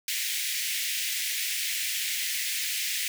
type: high-pass noise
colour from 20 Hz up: pink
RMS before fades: -30 dBFS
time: 0.08-3.08 s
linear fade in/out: 2 ms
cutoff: 1900 Hz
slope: 48 dB/octave
effects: none